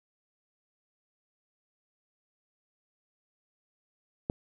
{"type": "click", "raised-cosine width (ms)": 2, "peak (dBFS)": -16, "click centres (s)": 4.299, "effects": []}